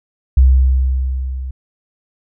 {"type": "tone with level ramp", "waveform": "sine", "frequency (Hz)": 65, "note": "C2", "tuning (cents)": -11, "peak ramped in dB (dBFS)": [-4, -22], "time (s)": [0.37, 1.51], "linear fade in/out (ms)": 5, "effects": []}